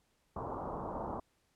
white low-pass noise, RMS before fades -40 dBFS, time 0.36-1.2 s, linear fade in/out 5 ms, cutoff 1100 Hz, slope 48 dB/octave, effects pink hiss -75 dBFS RMS until 1.55 s + low-pass 12000 Hz 12 dB/octave

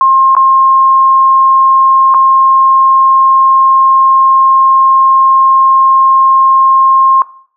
sine tone with dropouts, 1065 Hz, C6, 30 cents sharp, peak -3 dBFS, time 0.01-7.22 s, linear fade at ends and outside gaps 1 ms, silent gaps 0.351-0.366 / 2.141-2.145 s, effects noise-tail reverb RT60 0.5 s tail -18 dB re dry

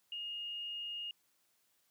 sine tone, 2849 Hz, F7, 34 cents sharp, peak -39 dBFS, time 0.12-1.11 s, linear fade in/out 2 ms, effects white hiss -75 dBFS RMS until 1.9 s + high-pass 100 Hz 12 dB/octave

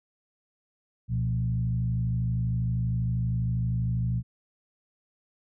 sine tone with frequency modulation, 120 Hz, B2, 49 cents flat, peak -24 dBFS, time 1.08-4.23 s, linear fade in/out 50 ms, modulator 52.6 Hz, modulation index 0.8, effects none

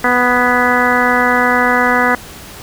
harmonic tone with a mistuned harmonic, 247.3 Hz, B3, 3 cents sharp, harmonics 1 / 2 / 3 / 4 / 5 / 6 / 7 / 8, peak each -18 / -18 / -18 / -18 / -18 / -18 / -18 / -18 dBFS, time 0.04-2.15 s, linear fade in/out 2 ms, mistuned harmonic 7, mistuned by -28 cents, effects pink hiss -33 dBFS RMS until 2.62 s

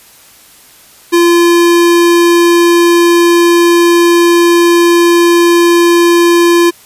square tone, 343.7 Hz, F4, 28 cents flat, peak -5 dBFS, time 1.12-6.71 s, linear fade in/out 20 ms, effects white hiss -40 dBFS RMS until 6.85 s + resampled to 32000 Hz

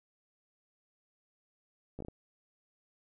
slowing click train, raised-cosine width 2 ms, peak -29 dBFS, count 5, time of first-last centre 1.99-2.084 s, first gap 14 ms, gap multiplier 1.36, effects none

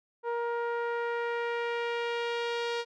sawtooth tone with low-pass filter sweep, 471.2 Hz, A#4, 19 cents sharp, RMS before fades -32 dBFS, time 0.23-2.85 s, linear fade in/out 50 ms, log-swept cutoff 1100 to 4300 Hz, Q 1.4, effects none

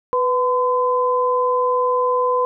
sine tone pair together, 496.4 / 1019 Hz, B4 / C6, +9 / -46 cents, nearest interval octave, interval 1245 cents, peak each -18 dBFS, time 0.13-2.45 s, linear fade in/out 0 ms, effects none

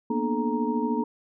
sine tone cluster, 231.2 / 244.6 / 300.6 / 432.6 / 935 Hz, A#3 / B3 / D4 / A4 / A#5, -14 / -16 / +40 / -29 / +5 cents, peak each -29 / -28 / -31 / -31 / -31 dBFS, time 0.1-1.04 s, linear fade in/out 5 ms, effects none

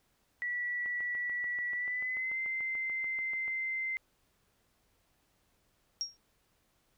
sine tone with pitch glide, 1949 to 2077 Hz, B6 to C7, -23 to -13 cents, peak -32 dBFS, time 0.42-3.97 s, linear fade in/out 0 ms, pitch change +110 cents, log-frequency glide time 1.73-2.38 s
click train, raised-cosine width 0.5 ms, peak -35 dBFS, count 19, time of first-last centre 0.86-3.48 s, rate 6.87 Hz
sine tone with exponential decay, 5588 Hz, F8, in tune, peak -28 dBFS, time 6.01-6.17 s, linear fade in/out 0 ms, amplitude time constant 34 ms
effects pink hiss -73 dBFS RMS until 6.97 s

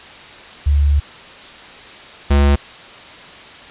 sine / square tone pair in turn, 72 / 70.76 Hz, D2 / C#2, -34 / +36 cents, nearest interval unison, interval 30 cents, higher first, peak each -10 dBFS, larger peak neither, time 0.66-1 / 2.3-2.56 s, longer first, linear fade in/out 10 ms, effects white hiss -37 dBFS RMS until 3.7 s + resampled to 8000 Hz

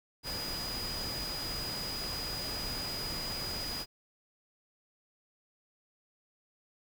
sine tone in noise, 4929 Hz, D#8, 17 cents flat, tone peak -37 dBFS, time 0.23-3.86 s, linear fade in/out 50 ms, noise pink, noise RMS -40 dBFS, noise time 0.23-3.86 s, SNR 0 dB, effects none

